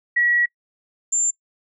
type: tone pair in turn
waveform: sine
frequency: 1923 / 7260 Hz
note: B6 / A#8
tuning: -47 / -47 cents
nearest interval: octave + major seventh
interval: 2300 cents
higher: second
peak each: -15 / -17 dBFS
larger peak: first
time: 0.16-0.46 / 1.12-1.31 s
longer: first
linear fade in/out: 10 ms
effects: noise-tail reverb RT60 0.1 s tail -26 dB re dry